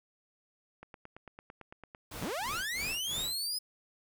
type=click train; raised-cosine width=0.5 ms; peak=-32 dBFS; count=11; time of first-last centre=0.83-1.949 s; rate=8.94 Hz
type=noise with tremolo; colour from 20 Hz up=pink; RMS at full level=-42 dBFS; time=2.11-3.37 s; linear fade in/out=5 ms; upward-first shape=sine; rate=3 Hz; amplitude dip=95%
type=linear sweep; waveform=sawtooth; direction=up; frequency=71.9 to 5100 Hz; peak=-30 dBFS; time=2.21-3.59 s; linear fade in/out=10 ms
effects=none